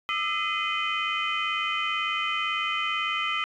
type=tone cluster; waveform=sine; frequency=1212 / 1310 / 2048 / 2490 / 3057 Hz; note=D#6 / E6 / C7 / D#7 / G7; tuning=-46 / -11 / -38 / +1 / -44 cents; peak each=-31 dBFS; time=0.09-3.44 s; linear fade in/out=0 ms; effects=tanh soft clip ceiling -17 dBFS